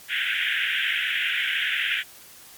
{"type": "band-pass noise", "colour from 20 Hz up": "pink", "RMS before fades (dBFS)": -25, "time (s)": [0.08, 2.04], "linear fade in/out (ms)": 50, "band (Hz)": [1500, 3400], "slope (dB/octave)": 96, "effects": ["white hiss -47 dBFS RMS until 2.57 s", "MP3 96 kbps"]}